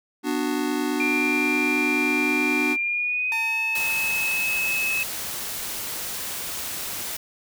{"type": "chord", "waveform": "square", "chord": "B minor", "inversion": "none", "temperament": "just", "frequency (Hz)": [246.9, 296.3, 370.4], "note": ["B3", "D4", "F#4"], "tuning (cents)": [0, 15, 2], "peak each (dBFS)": [-29, -26, -30], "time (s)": [0.23, 2.77], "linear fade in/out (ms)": 50}
{"type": "tone with pitch glide", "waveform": "sine", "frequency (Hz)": [2383, 2584], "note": ["D7", "E7"], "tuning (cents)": [25, -35], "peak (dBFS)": -22, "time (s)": [1, 5.03], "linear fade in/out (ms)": 2, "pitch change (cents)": 140, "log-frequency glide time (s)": [2.77, 3.61]}
{"type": "tone with exponential decay", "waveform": "sawtooth", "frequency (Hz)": 900, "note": "A5", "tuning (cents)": 39, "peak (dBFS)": -26, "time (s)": [3.32, 6.08], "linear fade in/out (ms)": 0, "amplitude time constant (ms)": 600}
{"type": "noise", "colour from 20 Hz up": "white", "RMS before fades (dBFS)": -31, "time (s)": [3.75, 7.17], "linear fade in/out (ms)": 5}
{"effects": []}